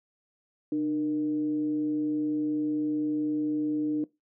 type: tone with frequency modulation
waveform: sine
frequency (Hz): 301.9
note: D4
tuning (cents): +48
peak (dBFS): -24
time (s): 0.72-4.04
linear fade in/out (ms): 2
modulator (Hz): 166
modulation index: 0.35
effects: noise-tail reverb RT60 0.2 s tail -21 dB re dry + high-pass 200 Hz 12 dB/octave